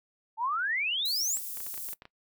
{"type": "exponential sweep", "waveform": "sine", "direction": "up", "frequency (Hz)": [860, 8270], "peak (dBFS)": -27, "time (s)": [0.37, 1.4], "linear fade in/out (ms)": 50}
{"type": "high-pass noise", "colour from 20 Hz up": "white", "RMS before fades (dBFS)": -38, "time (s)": [1.05, 1.94], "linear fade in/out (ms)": 5, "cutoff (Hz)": 10000, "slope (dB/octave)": 12}
{"type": "clicks", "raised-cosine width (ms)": 0.3, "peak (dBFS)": -30, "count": 10, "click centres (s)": [1.371, 1.572, 1.604, 1.666, 1.742, 1.777, 1.888, 1.931, 2.021, 2.054]}
{"effects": ["noise-tail reverb RT60 0.1 s tail -20 dB re dry"]}